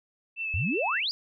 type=tone with vibrato; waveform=sine; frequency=2637 Hz; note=E7; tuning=in tune; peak=-29 dBFS; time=0.36-1.02 s; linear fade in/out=50 ms; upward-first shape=sine; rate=5.4 Hz; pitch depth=28 cents each way
type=exponential sweep; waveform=sine; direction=up; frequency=75.4 to 5000 Hz; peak=-26 dBFS; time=0.54-1.11 s; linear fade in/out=0 ms
effects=none